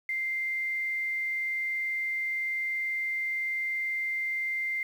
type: tone with quantisation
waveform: sine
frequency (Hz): 2093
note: C7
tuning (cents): 0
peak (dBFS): -28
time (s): 0.09-4.83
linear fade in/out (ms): 2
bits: 9
effects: none